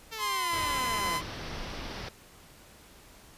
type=linear sweep; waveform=5% pulse; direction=down; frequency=454.9 to 150 Hz; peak=-25 dBFS; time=0.11-1.19 s; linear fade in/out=20 ms
type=tone with pitch glide; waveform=sawtooth; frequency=1046.5 to 1019.1 Hz; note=C6 to C6; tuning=0 to -46 cents; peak=-25 dBFS; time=0.18-1.22 s; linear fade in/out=50 ms; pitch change=-46 cents; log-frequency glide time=0.36-0.44 s
type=low-pass noise; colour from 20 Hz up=pink; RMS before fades=-39 dBFS; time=0.53-2.09 s; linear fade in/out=5 ms; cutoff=5900 Hz; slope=96 dB/octave
effects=pink hiss -54 dBFS RMS until 3.37 s + resampled to 32000 Hz